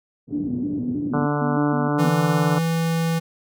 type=band-pass noise; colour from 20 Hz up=pink; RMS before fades=-32 dBFS; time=0.27-1.28 s; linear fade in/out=50 ms; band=110 to 360 Hz; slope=24 dB/octave
type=tone with vibrato; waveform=sine; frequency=268 Hz; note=C4; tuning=42 cents sharp; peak=-23 dBFS; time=0.32-2.09 s; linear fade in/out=5 ms; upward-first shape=square; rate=3.2 Hz; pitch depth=150 cents each way
type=harmonic tone; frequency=146.83 Hz; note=D3; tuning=in tune; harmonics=1 / 2 / 3 / 4 / 5 / 6 / 7 / 8 / 9 / 10; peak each=-24 / -27 / -29 / -30 / -31 / -32 / -32 / -33 / -34 / -34 dBFS; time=1.13-2.59 s; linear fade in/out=10 ms
type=tone; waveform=square; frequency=164.81 Hz; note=E3; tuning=in tune; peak=-20 dBFS; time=1.98-3.2 s; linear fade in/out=20 ms
effects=none